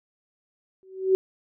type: tone with exponential growth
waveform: sine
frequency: 379 Hz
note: F#4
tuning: 42 cents sharp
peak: -13 dBFS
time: 0.83-1.15 s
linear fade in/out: 0 ms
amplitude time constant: 69 ms
effects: none